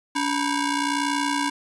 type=ring-modulated tone; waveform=sawtooth; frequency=631 Hz; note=D#5; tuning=24 cents sharp; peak=-15 dBFS; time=0.15-1.5 s; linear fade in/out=10 ms; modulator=346 Hz; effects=resampled to 24000 Hz

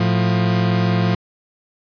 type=tone pair together; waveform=40% pulse; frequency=111.38 / 176.8 Hz; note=A2 / F3; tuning=+22 / +22 cents; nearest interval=minor sixth; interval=800 cents; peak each=-17 dBFS; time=0-1.15 s; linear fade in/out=5 ms; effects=resampled to 11025 Hz

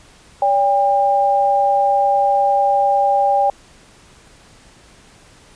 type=tone pair together; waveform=sine; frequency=570 / 801.1 Hz; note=C#5 / G5; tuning=+48 / +37 cents; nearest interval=tritone; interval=589 cents; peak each=-18 / -13 dBFS; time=0.42-3.5 s; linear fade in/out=2 ms; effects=pink hiss -47 dBFS RMS until 5.55 s + resampled to 22050 Hz

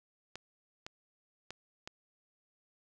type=clicks; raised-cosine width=0.2 ms; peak=-25 dBFS; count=4; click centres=0.356 / 0.865 / 1.506 / 1.875 s; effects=none

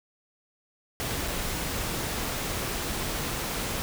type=noise with dropouts; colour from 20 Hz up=pink; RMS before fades=-31 dBFS; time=1-3.82 s; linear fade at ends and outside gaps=0 ms; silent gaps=1.278-1.282 s; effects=none

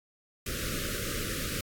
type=band-stop noise; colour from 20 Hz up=pink; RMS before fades=-34 dBFS; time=0.46-1.61 s; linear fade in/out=5 ms; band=590 to 1200 Hz; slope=96 dB/octave; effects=AAC 64 kbps

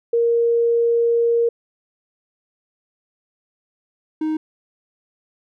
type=tone pair in turn; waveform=sine / triangle; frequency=467.5 / 312 Hz; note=A#4 / D#4; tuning=+5 / +5 cents; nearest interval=perfect fifth; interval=700 cents; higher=first; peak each=-14 / -17 dBFS; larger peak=first; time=0.13-1.49 / 4.21-4.37 s; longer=first; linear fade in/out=5 ms; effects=none

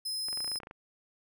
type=tone; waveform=sawtooth; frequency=5100 Hz; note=D#8; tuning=42 cents sharp; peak=-30 dBFS; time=0.05-0.59 s; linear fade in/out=10 ms
type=clicks; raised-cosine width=0.5 ms; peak=-30 dBFS; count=12; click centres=0.285 / 0.329 / 0.374 / 0.405 / 0.445 / 0.478 / 0.517 / 0.558 / 0.602 / 0.633 / 0.671 / 0.711 s
effects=none

